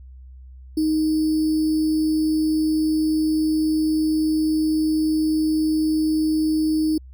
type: tone with sample-and-hold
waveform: sine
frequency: 311.8 Hz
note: D#4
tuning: 4 cents sharp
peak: -17 dBFS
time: 0.77-6.98 s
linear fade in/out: 5 ms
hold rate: 4900 Hz
effects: added 64 Hz sine -39 dBFS peak until 7.13 s